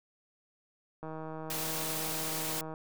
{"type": "click train", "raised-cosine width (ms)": 1, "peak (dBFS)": -28, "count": 271, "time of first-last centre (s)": [1.03, 2.739], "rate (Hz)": 158}
{"type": "high-pass noise", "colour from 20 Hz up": "white", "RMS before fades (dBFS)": -36, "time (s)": [1.5, 2.61], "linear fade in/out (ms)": 2, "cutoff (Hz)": 120, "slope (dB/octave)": 48}
{"effects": []}